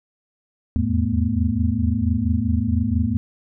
sine tone cluster, 80.8 / 85.3 / 106.6 / 218.3 / 244.1 Hz, E2 / F2 / G#2 / A3 / B3, -34 / -40 / +46 / -13 / -20 cents, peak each -24 dBFS, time 0.76-3.17 s, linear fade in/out 0 ms, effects none

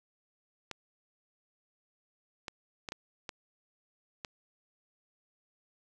clicks, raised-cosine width 0.2 ms, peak -21 dBFS, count 6, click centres 0.713 / 2.482 / 2.888 / 2.921 / 3.292 / 4.248 s, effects none

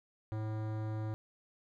sine tone with hard clipping, 108.6 Hz, A2, 22 cents flat, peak -37 dBFS, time 0.32-1.14 s, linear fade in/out 0 ms, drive 18 dB, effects none

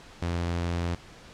sawtooth tone, 86 Hz, F2, 26 cents flat, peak -23 dBFS, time 0.22-0.95 s, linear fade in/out 5 ms, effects pink hiss -49 dBFS RMS until 1.33 s + low-pass 6000 Hz 12 dB/octave

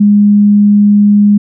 sine tone, 205.7 Hz, G#3, 16 cents flat, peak -3 dBFS, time 0-1.38 s, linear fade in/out 10 ms, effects none

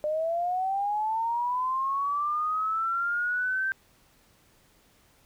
sine linear sweep, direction up, 598 to 1568 Hz, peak -25 dBFS, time 0.04-3.72 s, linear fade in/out 0 ms, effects pink hiss -62 dBFS RMS until 5.25 s

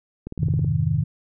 click train, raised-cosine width 3 ms, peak -19 dBFS, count 8, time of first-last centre 0.27-0.646 s, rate 18.6 Hz
sine chord, F minor seventh, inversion none, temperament equal, 87.31 / 103.83 / 130.81 / 155.56 Hz, F2 / Ab2 / C3 / Eb3, 0 / 0 / 0 / 0 cents, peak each -27 / -25 / -24 / -22 dBFS, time 0.39-1.04 s, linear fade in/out 10 ms
effects none

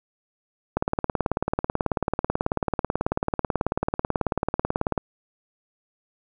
click train, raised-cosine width 1 ms, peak -8 dBFS, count 78, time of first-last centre 0.77-4.978 s, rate 18.3 Hz, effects none

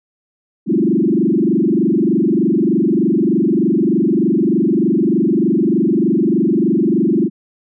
sine tone with frequency modulation, 272.8 Hz, C#4, 28 cents flat, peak -11 dBFS, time 0.66-7.3 s, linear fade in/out 50 ms, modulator 23.3 Hz, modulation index 3.8, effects none

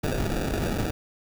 pink noise with sample-and-hold, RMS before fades -27 dBFS, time 0.03-0.91 s, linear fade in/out 10 ms, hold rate 1050 Hz, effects none

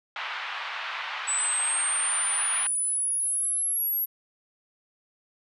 pink band-pass noise, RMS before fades -34 dBFS, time 0.16-2.67 s, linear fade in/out 2 ms, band 940 to 3300 Hz, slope 24 dB/octave
sine linear sweep, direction up, 7902 to 11640 Hz, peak -24 dBFS, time 1.27-4.06 s, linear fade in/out 20 ms
effects none

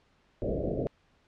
white low-pass noise, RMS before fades -31 dBFS, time 0.42-0.87 s, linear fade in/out 0 ms, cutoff 650 Hz, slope 96 dB/octave, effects pink hiss -67 dBFS RMS until 1.27 s + low-pass 4000 Hz 12 dB/octave

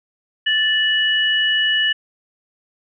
sine tone pair together, 1756 / 2932 Hz, A6 / F#7, -4 / -16 cents, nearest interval major sixth, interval 888 cents, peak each -18 / -17 dBFS, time 0.46-1.93 s, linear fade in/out 10 ms, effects none

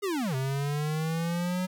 square linear two-way sweep, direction down then up, 420.5 to 130.1 to 185.5 Hz, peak -28 dBFS, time 0.02-1.67 s, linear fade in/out 20 ms, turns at 0.35 s, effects 11-bit

